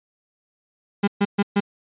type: tone bursts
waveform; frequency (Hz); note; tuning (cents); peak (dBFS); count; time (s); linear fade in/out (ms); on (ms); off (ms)
35% pulse; 201.8; G#3; -49; -14; 4; 1.03-1.604; 10; 46; 130
effects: resampled to 8000 Hz